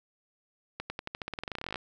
accelerating click train, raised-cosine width 0.3 ms, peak -19 dBFS, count 22, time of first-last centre 0.8-1.758 s, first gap 100 ms, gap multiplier 0.91, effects none

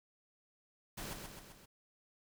pink noise with echo, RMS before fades -44 dBFS, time 0.97-1.14 s, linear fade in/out 10 ms, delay 130 ms, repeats 4, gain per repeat -4 dB, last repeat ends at 1.66 s, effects none

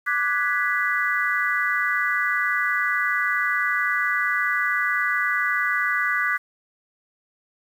sine chord, G# half-diminished seventh, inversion second, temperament equal with one note detuned, 1174.7 / 1480 / 1671.8 / 1975.5 Hz, D6 / F#6 / G#6 / B6, 0 / 0 / +11 / 0 cents, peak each -27 / -25 / -27 / -24 dBFS, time 0.06-6.38 s, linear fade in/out 20 ms, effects 8-bit

